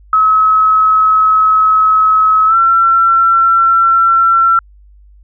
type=tone with pitch glide; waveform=sine; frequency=1285 to 1352 Hz; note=E6 to E6; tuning=-45 to +43 cents; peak=-6 dBFS; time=0.13-4.59 s; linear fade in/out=2 ms; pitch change=+88 cents; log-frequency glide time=2.46-2.56 s; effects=added 50 Hz sine -39 dBFS peak until 5.23 s